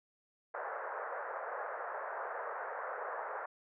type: band-pass noise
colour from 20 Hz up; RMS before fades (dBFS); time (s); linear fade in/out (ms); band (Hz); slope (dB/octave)
pink; -41; 0.54-3.46; 5; 480 to 1700; 48
effects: none